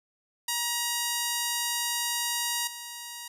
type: tone with level steps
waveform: 5% pulse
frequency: 950 Hz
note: A#5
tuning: 33 cents sharp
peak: -15 / -26 dBFS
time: 0.48-3.28 s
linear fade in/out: 5 ms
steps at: 2.67 s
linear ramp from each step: 5 ms
effects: none